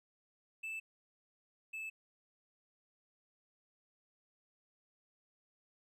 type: tone pair in turn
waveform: triangle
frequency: 2637 / 2620 Hz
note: E7 / E7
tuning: 0 / -11 cents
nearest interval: unison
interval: 11 cents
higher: first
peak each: -38 / -39 dBFS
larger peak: first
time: 0.63-0.8 / 1.73-1.9 s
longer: neither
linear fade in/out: 10 ms
effects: none